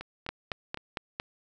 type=two click trains; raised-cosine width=0.3 ms; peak=-23 / -16 dBFS; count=4 / 5; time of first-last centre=0.01-0.773 / 0.29-1.199 s; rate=3.93 / 4.4 Hz; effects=none